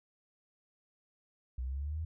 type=exponential sweep; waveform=sine; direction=up; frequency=61 to 82.41 Hz; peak=-34 dBFS; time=1.58-2.05 s; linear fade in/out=5 ms; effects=none